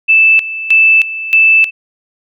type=tone with tremolo; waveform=sine; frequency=2637 Hz; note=E7; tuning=in tune; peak=-4 dBFS; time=0.08-1.71 s; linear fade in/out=20 ms; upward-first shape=square; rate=1.6 Hz; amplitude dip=80%; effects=none